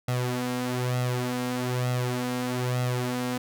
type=tone with flanger; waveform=sawtooth; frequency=124.7 Hz; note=B2; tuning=17 cents sharp; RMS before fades=-28 dBFS; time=0.08-3.38 s; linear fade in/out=5 ms; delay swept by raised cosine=1.5 to 4.3 ms; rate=1.1 Hz; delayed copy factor=+0.65; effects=none